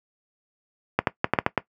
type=clicks; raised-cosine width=0.5 ms; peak=-3 dBFS; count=7; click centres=0.99 / 1.072 / 1.244 / 1.336 / 1.388 / 1.464 / 1.577 s; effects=noise-tail reverb RT60 0.1 s tail -18 dB re dry + high-pass 100 Hz 12 dB/octave